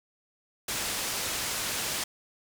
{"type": "low-pass noise", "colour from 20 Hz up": "white", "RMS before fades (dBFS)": -32, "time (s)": [0.68, 2.04], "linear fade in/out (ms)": 5, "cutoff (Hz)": 9100, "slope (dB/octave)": 12, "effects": []}